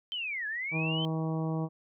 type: linear two-way sweep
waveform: sine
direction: down then up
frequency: 3136 to 1661.2 to 3136 Hz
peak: -32 dBFS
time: 0.12-1.05 s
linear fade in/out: 0 ms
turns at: 0.47 s
type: harmonic tone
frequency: 160 Hz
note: D#3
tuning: 49 cents sharp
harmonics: 1 / 2 / 3 / 4 / 5 / 6 / 7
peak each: -30 / -36 / -40 / -42 / -44 / -46 / -47 dBFS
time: 0.71-1.69 s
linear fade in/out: 50 ms
effects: none